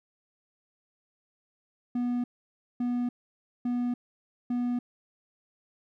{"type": "tone bursts", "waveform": "triangle", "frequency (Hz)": 244, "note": "B3", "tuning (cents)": -21, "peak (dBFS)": -24, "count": 4, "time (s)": [1.95, 4.79], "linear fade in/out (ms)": 5, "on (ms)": 290, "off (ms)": 560, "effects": []}